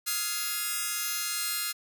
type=chord; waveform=5% pulse; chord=F minor seventh; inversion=third; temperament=just; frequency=1257.2 / 1396.9 / 1676.3 / 2095 Hz; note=Eb6 / F6 / Ab6 / C7; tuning=+18 / 0 / +16 / +2 cents; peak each=-25 / -22 / -26 / -25 dBFS; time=0.06-1.73 s; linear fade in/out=20 ms; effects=none